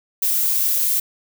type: noise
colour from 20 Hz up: violet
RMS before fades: -19 dBFS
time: 0.22-1 s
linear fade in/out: 5 ms
effects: none